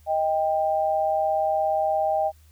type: tone pair together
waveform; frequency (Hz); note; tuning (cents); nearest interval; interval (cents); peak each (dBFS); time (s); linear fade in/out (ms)
sine; 627 / 790; D#5 / G5; +13 / +13; major third; 400; -23; 0.06-2.32; 50
effects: added 77 Hz sine -51 dBFS peak until 2.51 s + white hiss -62 dBFS RMS until 2.51 s